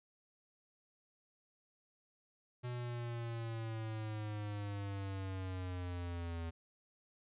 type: linear sweep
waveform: square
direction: down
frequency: 123.47 to 82.4 Hz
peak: -40 dBFS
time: 2.63-6.51 s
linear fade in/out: 20 ms
effects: resampled to 8000 Hz